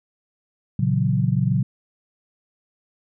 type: chord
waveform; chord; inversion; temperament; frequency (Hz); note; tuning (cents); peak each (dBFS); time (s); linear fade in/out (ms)
sine; F# dominant seventh; first; equal; 116.54 / 138.59 / 164.81 / 185; A#2 / C#3 / E3 / F#3; 0 / 0 / 0 / 0; -22 / -21 / -27 / -23; 0.79-1.63; 5
effects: none